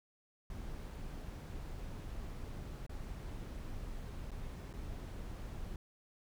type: noise with dropouts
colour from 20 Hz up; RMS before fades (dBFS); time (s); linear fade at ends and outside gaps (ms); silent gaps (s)
brown; -44; 0.5-5.76; 2; 2.865-2.894 / 4.308-4.315 / 4.73-4.737
effects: none